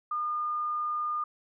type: tone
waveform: sine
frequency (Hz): 1215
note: D#6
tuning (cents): -42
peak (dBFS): -28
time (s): 0.11-1.24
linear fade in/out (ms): 5
effects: none